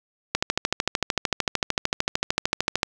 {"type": "click train", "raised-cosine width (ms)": 0.2, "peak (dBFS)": -3, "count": 34, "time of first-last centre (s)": [0.35, 2.831], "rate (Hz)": 13.3, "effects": []}